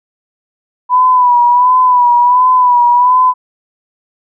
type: tone with vibrato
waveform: sine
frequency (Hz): 987.8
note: B5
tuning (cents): 0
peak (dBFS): -5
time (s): 0.89-3.34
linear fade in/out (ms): 50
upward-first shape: sine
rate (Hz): 1.4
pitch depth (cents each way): 48
effects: none